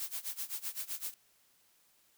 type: noise with tremolo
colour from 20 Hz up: blue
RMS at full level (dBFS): -37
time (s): 0-1.14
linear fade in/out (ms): 0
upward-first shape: sine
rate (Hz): 7.8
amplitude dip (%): 90
effects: white hiss -69 dBFS RMS until 2.17 s